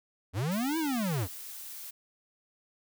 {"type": "linear two-way sweep", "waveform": "square", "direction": "up then down", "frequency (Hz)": [80.3, 333.1, 80.3], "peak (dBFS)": -29, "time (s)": [0.33, 1.28], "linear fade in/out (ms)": 50, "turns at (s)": 0.78}
{"type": "noise", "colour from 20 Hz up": "blue", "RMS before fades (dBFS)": -43, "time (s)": [0.51, 1.91], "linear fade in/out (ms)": 10}
{"effects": []}